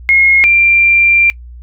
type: tone pair in turn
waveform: sine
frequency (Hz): 2156 / 2372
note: C#7 / D7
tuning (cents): -49 / +17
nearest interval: major second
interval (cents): 166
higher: second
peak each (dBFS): -5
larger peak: neither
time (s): 0.09-0.44 / 0.44-1.3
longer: second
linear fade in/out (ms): 0
effects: noise-tail reverb RT60 0.1 s tail -22 dB re dry + added 60 Hz sine -29 dBFS peak until 1.62 s